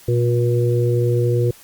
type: harmonic tone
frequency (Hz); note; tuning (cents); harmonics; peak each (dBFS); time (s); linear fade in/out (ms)
120; B2; -49; 1 / 3 / 4; -16 / -21 / -22; 0.08-1.51; 5
effects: white hiss -46 dBFS RMS until 1.63 s + Opus 48 kbps